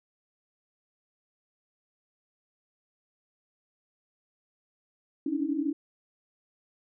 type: tone cluster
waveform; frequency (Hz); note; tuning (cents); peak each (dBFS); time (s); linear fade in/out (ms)
sine; 278.3 / 290.1 / 320.1; C#4 / D4 / D#4; +7 / -21 / +49; -31; 5.26-5.73; 5
effects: none